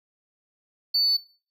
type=tone; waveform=triangle; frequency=4499 Hz; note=C#8; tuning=25 cents sharp; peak=-16 dBFS; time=0.94-1.17 s; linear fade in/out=10 ms; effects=noise-tail reverb RT60 0.4 s tail -22 dB re dry + tanh soft clip ceiling -16 dBFS